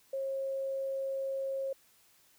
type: tone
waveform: sine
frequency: 540 Hz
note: C#5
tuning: 45 cents flat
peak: -32 dBFS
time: 0.13-1.73 s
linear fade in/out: 5 ms
effects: white hiss -65 dBFS RMS until 2.38 s